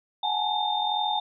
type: tone cluster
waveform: sine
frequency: 739 / 832 / 874 / 3623 Hz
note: F#5 / G#5 / A5 / A7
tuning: -2 / +3 / -12 / +50 cents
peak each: -32 / -27 / -31 / -29 dBFS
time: 0.23-1.2 s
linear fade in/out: 5 ms
effects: none